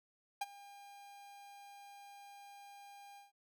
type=tone with ADSR envelope; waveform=45% pulse; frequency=805 Hz; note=G5; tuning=46 cents sharp; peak=-33 dBFS; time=0.41-3.32 s; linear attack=7 ms; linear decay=30 ms; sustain=-20 dB; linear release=150 ms; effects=none